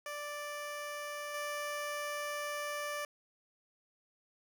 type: tone with level steps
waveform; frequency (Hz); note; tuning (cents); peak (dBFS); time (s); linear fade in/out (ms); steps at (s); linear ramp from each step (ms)
15% pulse; 587.3; D5; 0; -33 / -30; 0.06-3.05; 2; 1.34; 5
effects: none